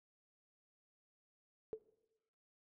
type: tone with exponential decay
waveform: sine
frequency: 440 Hz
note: A4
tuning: in tune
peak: -35 dBFS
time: 1.73-1.81 s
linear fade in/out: 0 ms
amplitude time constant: 17 ms
effects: noise-tail reverb RT60 1.0 s tail -19 dB re dry